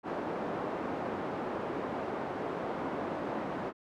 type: band-pass noise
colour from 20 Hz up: pink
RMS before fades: -36 dBFS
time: 0.03-3.73 s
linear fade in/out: 50 ms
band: 260 to 970 Hz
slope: 12 dB/octave
effects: none